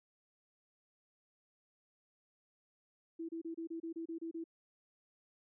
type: tone bursts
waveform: sine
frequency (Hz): 329.6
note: E4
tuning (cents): 0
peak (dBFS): -39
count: 10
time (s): 3.19-4.441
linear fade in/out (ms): 10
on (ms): 99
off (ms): 29
effects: none